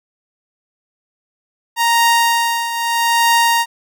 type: tone with tremolo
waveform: sawtooth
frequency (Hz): 932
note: A#5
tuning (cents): -1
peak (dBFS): -6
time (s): 1.76-3.66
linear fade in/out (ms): 50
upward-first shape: triangle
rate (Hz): 0.79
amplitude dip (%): 70
effects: none